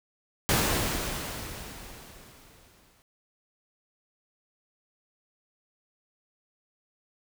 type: noise with exponential decay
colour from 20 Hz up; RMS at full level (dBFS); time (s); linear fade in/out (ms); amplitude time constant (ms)
pink; -23; 0.49-3.02; 0; 550
effects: none